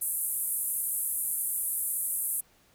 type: band-pass noise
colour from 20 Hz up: white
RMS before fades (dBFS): -31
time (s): 0.01-2.41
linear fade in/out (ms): 10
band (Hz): 9100 to 13000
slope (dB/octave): 48
effects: pink hiss -63 dBFS RMS until 2.74 s